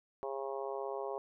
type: harmonic tone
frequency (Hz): 136.1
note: C#3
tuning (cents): -31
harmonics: 3 / 4 / 5 / 6 / 7 / 8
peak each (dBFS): -40 / -42 / -44 / -46 / -47 / -48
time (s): 0.23-1.18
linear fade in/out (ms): 0
effects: none